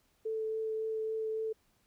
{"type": "tone with vibrato", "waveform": "sine", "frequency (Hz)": 440, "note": "A4", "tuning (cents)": 0, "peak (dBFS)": -32, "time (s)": [0.25, 1.53], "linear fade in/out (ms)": 10, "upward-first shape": "triangle", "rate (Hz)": 3.6, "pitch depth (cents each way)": 10, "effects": ["pink hiss -72 dBFS RMS until 1.86 s"]}